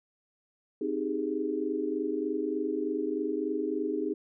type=chord; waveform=sine; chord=Ab major seventh; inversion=first; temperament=equal; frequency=261.6 / 311.1 / 392 / 415.3 Hz; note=C4 / Eb4 / G4 / Ab4; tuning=0 / 0 / 0 / 0 cents; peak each=-36 / -32 / -35 / -33 dBFS; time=0.81-4.14 s; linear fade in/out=5 ms; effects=none